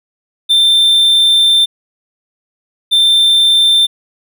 triangle tone pair in turn, 3571 / 3571 Hz, A7 / A7, +25 / +25 cents, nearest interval unison, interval 0 cents, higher neither, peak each -5 dBFS, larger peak neither, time 0.49-1.66 / 2.91-3.87 s, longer first, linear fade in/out 20 ms, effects none

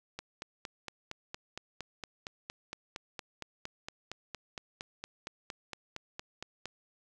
click train, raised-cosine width 0.2 ms, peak -22 dBFS, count 29, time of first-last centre 0.19-6.657 s, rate 4.33 Hz, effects none

